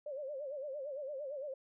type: tone with vibrato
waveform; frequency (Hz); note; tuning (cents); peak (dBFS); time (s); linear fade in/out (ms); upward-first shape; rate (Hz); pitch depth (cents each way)
sine; 562; C#5; +24; -39; 0.06-1.54; 5; sine; 8.8; 130
effects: none